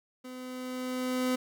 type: tone with level ramp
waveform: 30% pulse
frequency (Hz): 254.1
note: B3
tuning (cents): +49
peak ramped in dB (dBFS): -39 to -23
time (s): 0.24-1.36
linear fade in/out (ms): 10
effects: none